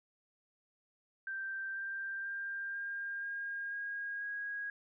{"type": "tone with pitch steps", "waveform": "sine", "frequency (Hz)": [1568, 1580.7, 1593.6, 1606.5, 1619.5, 1632.7, 1646], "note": ["G6", "G6", "G6", "G6", "G#6", "G#6", "G#6"], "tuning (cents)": [0, 14, 28, 42, -44, -30, -16], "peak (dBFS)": -37, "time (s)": [1.27, 4.7], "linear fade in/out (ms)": 2, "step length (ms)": 490, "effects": []}